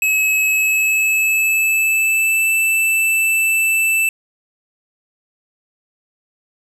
square tone with pitch glide, 2574 to 2648 Hz, E7 to E7, -42 to +7 cents, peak -14 dBFS, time 0.02-4.09 s, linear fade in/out 2 ms, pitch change +49 cents, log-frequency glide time 0.46-2.5 s, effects none

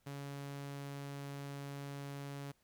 sawtooth tone, 140.7 Hz, C#3, 26 cents sharp, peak -39 dBFS, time 0.06-2.52 s, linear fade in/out 10 ms, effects pink hiss -75 dBFS RMS until 2.63 s

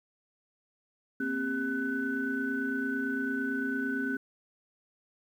sine tone cluster, 235.8 / 264.7 / 400.6 / 1499 Hz, A#3 / C4 / G4 / F#6, +20 / +20 / +38 / +22 cents, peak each -38 / -31 / -39 / -33 dBFS, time 1.2-4.17 s, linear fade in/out 5 ms, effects tanh soft clip ceiling -19 dBFS + 10-bit

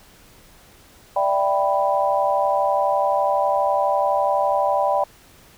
sine chord, E minor seventh, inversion third, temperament equal, 587.3 / 659.3 / 784 / 987.8 Hz, D5 / E5 / G5 / B5, 0 / 0 / 0 / 0 cents, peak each -21 / -26 / -21 / -23 dBFS, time 1.16-5.04 s, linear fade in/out 5 ms, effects pink hiss -50 dBFS RMS until 5.57 s

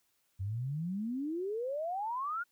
sine exponential sweep, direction up, 91.5 to 1461 Hz, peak -33 dBFS, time 0.39-2.44 s, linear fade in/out 20 ms, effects white hiss -75 dBFS RMS until 2.51 s

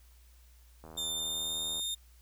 click train, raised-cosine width 1 ms, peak -35 dBFS, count 77, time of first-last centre 0.84-1.795 s, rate 79.6 Hz
sawtooth tone with pitch glide, 3599 to 3649 Hz, A7 to A#7, +38 to -38 cents, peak -30 dBFS, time 0.97-1.95 s, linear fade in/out 10 ms, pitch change +24 cents, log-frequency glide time 1.14-1.59 s
effects added 60 Hz sine -56 dBFS peak until 2.21 s + white hiss -66 dBFS RMS until 2.21 s

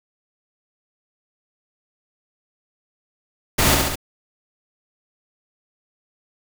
pink noise with echo, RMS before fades -17 dBFS, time 3.58-3.75 s, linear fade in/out 10 ms, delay 69 ms, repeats 3, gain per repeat -3 dB, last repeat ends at 3.957 s, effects none

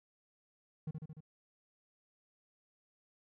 triangle tone with echo, 155.56 Hz, D#3, in tune, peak -34 dBFS, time 0.87-0.91 s, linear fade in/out 5 ms, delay 74 ms, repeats 4, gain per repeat -3 dB, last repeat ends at 1.206 s, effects none

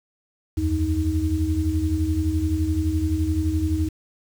sine tone cluster, 76.4 / 88.1 / 313.6 Hz, D#2 / F2 / D#4, -31 / +16 / +14 cents, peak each -24 dBFS, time 0.57-3.89 s, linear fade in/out 10 ms, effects 7-bit

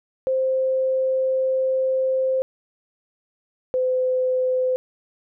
sine tone pair in turn, 523.3 / 511.1 Hz, C5 / C5, 0 / -41 cents, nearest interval unison, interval 41 cents, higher first, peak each -18 dBFS, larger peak neither, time 0.27-2.42 / 3.74-4.76 s, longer first, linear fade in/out 0 ms, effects none

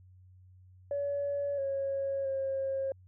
sine tone with pitch steps, 568 / 548 / 539 Hz, C#5 / C#5 / C#5, +42 / -20 / -49 cents, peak -29 dBFS, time 0.91-2.92 s, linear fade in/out 2 ms, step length 670 ms, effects tanh soft clip ceiling -25 dBFS + added 92 Hz sine -54 dBFS peak until 3.07 s

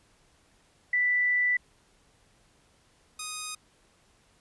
sine / 5% pulse tone pair in turn, 1977 / 1245.4 Hz, B6 / D#6, +1 / +1 cents, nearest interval minor sixth, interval 800 cents, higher first, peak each -22 dBFS, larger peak neither, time 0.93-1.57 / 3.19-3.55 s, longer first, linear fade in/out 5 ms, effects pink hiss -64 dBFS RMS until 4.4 s + resampled to 24000 Hz

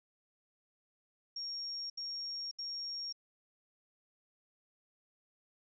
sine tone bursts, 5560 Hz, F8, 9 cents flat, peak -38 dBFS, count 3, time 1.36-3.126 s, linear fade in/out 5 ms, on 540 ms, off 73 ms, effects none

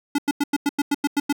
square tone bursts, 287.4 Hz, D4, 37 cents flat, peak -18 dBFS, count 10, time 0.15-1.327 s, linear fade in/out 5 ms, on 34 ms, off 93 ms, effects none

